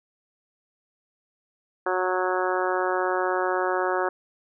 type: harmonic tone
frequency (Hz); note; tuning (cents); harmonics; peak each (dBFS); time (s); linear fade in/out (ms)
183.9; F#3; -10; 2 / 3 / 4 / 5 / 6 / 7 / 8 / 9; -27 / -29 / -30 / -31 / -32 / -32 / -33 / -34; 1.86-4.09; 5
effects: none